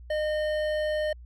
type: tone with hard clipping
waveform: sine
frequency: 611 Hz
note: D#5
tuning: 32 cents flat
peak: -27 dBFS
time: 0.1-1.13 s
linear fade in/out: 5 ms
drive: 11 dB
effects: added 60 Hz sine -43 dBFS peak until 1.25 s